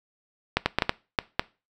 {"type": "clicks", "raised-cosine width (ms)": 0.3, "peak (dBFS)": -4, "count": 7, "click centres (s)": [0.57, 0.66, 0.786, 0.822, 0.894, 1.188, 1.395], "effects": ["noise-tail reverb RT60 0.3 s tail -21 dB re dry"]}